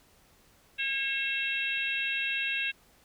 harmonic tone with a mistuned harmonic, 543 Hz, C#5, 36 cents flat, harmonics 3 / 4 / 5 / 6 / 7, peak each -35 / -38 / -30 / -40 / -39 dBFS, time 0.78-2.72 s, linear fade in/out 20 ms, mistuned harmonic 5, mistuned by -17 cents, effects pink hiss -62 dBFS RMS until 3.04 s

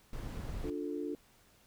brown noise, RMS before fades -40 dBFS, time 0.13-0.7 s, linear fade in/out 2 ms
sine chord, D minor, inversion none, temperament just, 293.7 / 352.4 / 440.5 Hz, D4 / F4 / A4, 0 / +16 / +2 cents, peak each -38 / -40 / -41 dBFS, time 0.64-1.15 s, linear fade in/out 2 ms
effects pink hiss -65 dBFS RMS until 1.66 s

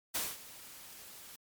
white noise with ADSR envelope, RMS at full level -33 dBFS, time 0.14-1.36 s, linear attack 15 ms, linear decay 210 ms, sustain -18 dB, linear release 5 ms, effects MP3 96 kbps

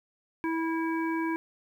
harmonic tone, 326.4 Hz, E4, 17 cents flat, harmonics 1 / 3 / 5 / 7, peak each -28 / -34 / -38 / -40 dBFS, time 0.44-1.36 s, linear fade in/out 0 ms, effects 10-bit

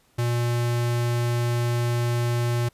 square tone, 119.6 Hz, A#2, 45 cents sharp, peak -22 dBFS, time 0.18-2.69 s, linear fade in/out 10 ms, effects pink hiss -62 dBFS RMS until 2.73 s + resampled to 32000 Hz

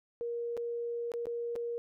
sine tone with dropouts, 471.7 Hz, A#4, 20 cents sharp, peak -33 dBFS, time 0.21-1.78 s, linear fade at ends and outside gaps 0 ms, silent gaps 0.568-0.575 / 1.118-1.138 / 1.256-1.269 / 1.555-1.561 s, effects none

